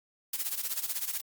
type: noise with tremolo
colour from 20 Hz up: blue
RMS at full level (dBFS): -30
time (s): 0.33-1.21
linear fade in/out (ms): 5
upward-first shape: sine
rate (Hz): 16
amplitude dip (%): 80
effects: Opus 48 kbps